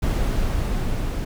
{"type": "noise with level ramp", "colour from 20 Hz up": "brown", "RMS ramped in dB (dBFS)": [-20, -25], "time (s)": [0.02, 1.25], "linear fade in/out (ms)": 10, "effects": []}